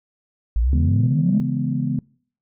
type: exponential sweep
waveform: sine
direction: up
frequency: 52.5 to 221.3 Hz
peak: -15 dBFS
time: 0.56-1.4 s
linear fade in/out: 0 ms
type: chord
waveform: sine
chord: C# minor seventh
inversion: none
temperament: equal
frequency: 138.59 / 164.81 / 207.7 / 246.9 Hz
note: C#3 / E3 / G#3 / B3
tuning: 0 / 0 / 0 / 0 cents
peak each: -23 / -27 / -27 / -24 dBFS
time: 0.73-1.99 s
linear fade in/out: 2 ms
effects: noise-tail reverb RT60 0.5 s tail -24 dB re dry + tanh soft clip ceiling -7 dBFS